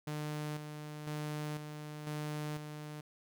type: tone with tremolo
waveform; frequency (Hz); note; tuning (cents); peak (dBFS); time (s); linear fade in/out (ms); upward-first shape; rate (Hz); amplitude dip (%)
sawtooth; 150.6; D3; +44; -33; 0.07-3.01; 5; square; 1; 50
effects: none